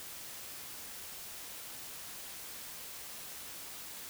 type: silence
effects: white hiss -46 dBFS RMS until 4.09 s